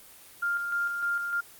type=tone with tremolo; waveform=sine; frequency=1400 Hz; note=F6; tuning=4 cents sharp; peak=-25 dBFS; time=0.42-1.41 s; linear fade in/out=10 ms; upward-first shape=square; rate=3.3 Hz; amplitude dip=40%; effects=white hiss -51 dBFS RMS until 1.59 s + Opus 24 kbps